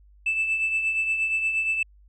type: tone with tremolo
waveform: sine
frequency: 2637 Hz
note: E7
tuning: in tune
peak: -18 dBFS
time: 0.26-1.83 s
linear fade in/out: 5 ms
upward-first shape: triangle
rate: 8.5 Hz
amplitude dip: 60%
effects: tanh soft clip ceiling -18 dBFS + added 50 Hz sine -51 dBFS peak until 2.08 s